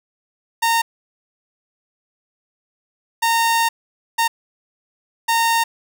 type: tone bursts at uneven times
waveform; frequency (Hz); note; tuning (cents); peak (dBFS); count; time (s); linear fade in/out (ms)
sawtooth; 919; A#5; -25; -11; 4; 0.62-0.82 / 3.22-3.69 / 4.18-4.28 / 5.28-5.64; 10
effects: none